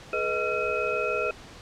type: tone cluster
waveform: sine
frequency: 424.3 / 491.1 / 625 / 1367 / 2535 Hz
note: G#4 / B4 / D#5 / F6 / D#7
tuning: +37 / -10 / +8 / -37 / +32 cents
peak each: -31 dBFS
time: 0.13-1.31 s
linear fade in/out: 2 ms
effects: pink hiss -46 dBFS RMS until 1.61 s + low-pass 6000 Hz 12 dB/octave